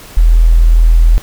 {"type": "tone", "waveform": "sine", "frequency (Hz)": 41.17, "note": "E1", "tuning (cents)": -1, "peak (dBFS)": -3, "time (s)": [0.17, 1.18], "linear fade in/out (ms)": 0, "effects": ["pink hiss -34 dBFS RMS until 1.22 s"]}